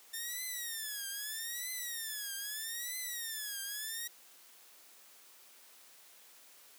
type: tone with vibrato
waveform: 5% pulse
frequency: 1800 Hz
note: A6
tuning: 39 cents sharp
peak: -28 dBFS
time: 0.13-4.08 s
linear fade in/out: 10 ms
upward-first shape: triangle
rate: 0.79 Hz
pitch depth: 220 cents each way
effects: white hiss -59 dBFS RMS until 6.78 s + high-pass 300 Hz 12 dB/octave